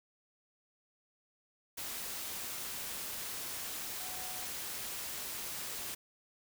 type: tone in noise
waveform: sine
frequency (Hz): 740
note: F#5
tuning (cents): 0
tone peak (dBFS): -50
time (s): 4-4.45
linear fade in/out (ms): 10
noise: white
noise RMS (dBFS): -41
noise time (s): 1.77-5.95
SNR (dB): -12
effects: none